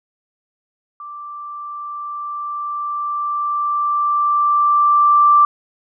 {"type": "tone with level ramp", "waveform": "sine", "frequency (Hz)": 1174.7, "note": "D6", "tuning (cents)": 0, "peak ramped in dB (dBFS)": [-30, -7], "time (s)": [1, 5.45], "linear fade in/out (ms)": 2, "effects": []}